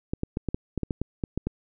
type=clicks; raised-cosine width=3 ms; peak=-14 dBFS; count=12; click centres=0.135 / 0.234 / 0.371 / 0.487 / 0.545 / 0.777 / 0.833 / 0.908 / 1.016 / 1.238 / 1.376 / 1.47 s; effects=none